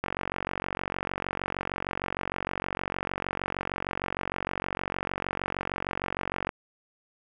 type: click train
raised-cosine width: 0.5 ms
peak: -14 dBFS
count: 301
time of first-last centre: 0.04-6.492 s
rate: 46.5 Hz
effects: none